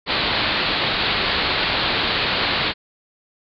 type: low-pass noise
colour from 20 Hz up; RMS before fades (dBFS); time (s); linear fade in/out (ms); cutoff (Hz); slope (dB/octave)
white; -21; 0.06-2.74; 50; 4500; 96
effects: none